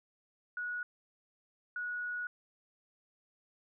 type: tone bursts at uneven times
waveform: sine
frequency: 1460 Hz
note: F#6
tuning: 24 cents flat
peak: -35 dBFS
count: 2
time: 0.57-0.83 / 1.76-2.27 s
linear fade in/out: 2 ms
effects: none